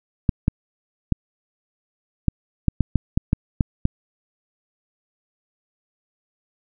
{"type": "clicks", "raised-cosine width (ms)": 5, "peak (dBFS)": -4, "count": 11, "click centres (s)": [0.292, 0.481, 1.123, 2.283, 2.683, 2.807, 2.957, 3.175, 3.331, 3.608, 3.854], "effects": []}